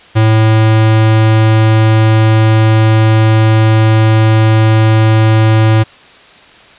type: tone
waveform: square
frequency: 110 Hz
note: A2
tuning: in tune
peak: -6 dBFS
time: 0.15-5.84 s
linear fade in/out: 20 ms
effects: white hiss -39 dBFS RMS until 6.78 s + resampled to 8000 Hz